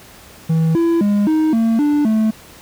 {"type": "tone with pitch steps", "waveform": "triangle", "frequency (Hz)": [161.7, 335.3, 204.8, 313, 226.6, 294.1, 218.7], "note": ["E3", "E4", "G#3", "D#4", "A#3", "D4", "A3"], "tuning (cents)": [-33, 30, -24, 10, -49, 3, -10], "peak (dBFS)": -10, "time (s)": [0.49, 2.31], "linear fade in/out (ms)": 10, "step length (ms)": 260, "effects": ["pink hiss -41 dBFS RMS until 2.61 s", "high-pass 60 Hz 12 dB/octave"]}